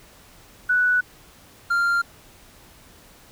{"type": "tone pair in turn", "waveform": ["sine", "triangle"], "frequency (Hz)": [1480, 1392.1], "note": ["F#6", "F6"], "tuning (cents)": [0, -6], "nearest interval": "minor second", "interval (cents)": 106, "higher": "first", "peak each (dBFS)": -16, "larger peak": "neither", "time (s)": [[0.69, 1.01], [1.7, 2.02]], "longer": "neither", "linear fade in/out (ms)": 10, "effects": ["pink hiss -50 dBFS RMS until 3.31 s"]}